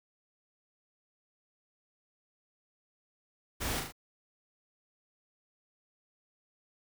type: noise with echo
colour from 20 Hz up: pink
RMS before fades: -35 dBFS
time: 3.6-3.81 s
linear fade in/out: 20 ms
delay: 38 ms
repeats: 3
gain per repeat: -4 dB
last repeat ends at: 3.924 s
effects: none